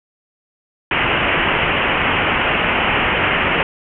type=low-pass noise; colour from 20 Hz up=white; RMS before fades=-17 dBFS; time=0.91-3.63 s; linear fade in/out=2 ms; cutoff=3000 Hz; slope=96 dB/octave; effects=none